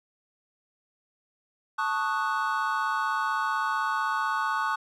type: chord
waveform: triangle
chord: D# half-diminished seventh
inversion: second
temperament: equal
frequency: 880 / 1108.7 / 1244.5 / 1480 Hz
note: A5 / C#6 / D#6 / F#6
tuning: 0 / 0 / 0 / 0 cents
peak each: -29 / -28 / -30 / -29 dBFS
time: 1.78-4.76 s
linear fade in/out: 10 ms
effects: none